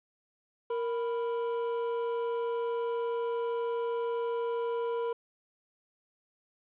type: tone pair together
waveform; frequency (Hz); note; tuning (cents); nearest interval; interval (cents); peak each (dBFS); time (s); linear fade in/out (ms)
triangle; 466.2 / 987.8; A#4 / B5; 0 / 0; octave + minor second; 1300; -28 / -36; 0.7-5.13; 5
effects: resampled to 8000 Hz + 10-bit